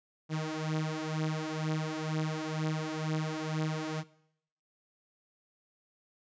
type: beating tone pair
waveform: sawtooth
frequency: 155.56 / 157.66 Hz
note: D#3 / D#3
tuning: 0 / +23 cents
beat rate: 2.1 Hz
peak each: -30 / -31 dBFS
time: 0.29-4.04 s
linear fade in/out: 50 ms
effects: noise-tail reverb RT60 0.7 s tail -19 dB re dry + resampled to 16000 Hz